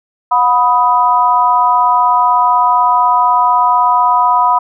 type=tone with amplitude modulation; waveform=sine; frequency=987.8 Hz; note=B5; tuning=in tune; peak=-3 dBFS; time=0.31-4.59 s; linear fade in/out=10 ms; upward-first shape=sine; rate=264 Hz; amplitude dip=100%; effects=none